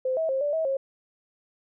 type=tone with pitch steps; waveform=sine; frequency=517 / 645 / 533 / 583 / 643 / 541 Hz; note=C5 / E5 / C5 / D5 / E5 / C#5; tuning=-21 / -38 / +32 / -13 / -43 / -42 cents; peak=-23 dBFS; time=0.05-0.77 s; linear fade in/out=5 ms; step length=120 ms; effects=none